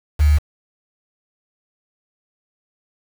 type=tone with quantisation; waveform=sine; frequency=74 Hz; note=D2; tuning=14 cents sharp; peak=-10 dBFS; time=0.19-0.39 s; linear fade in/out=20 ms; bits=5; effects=none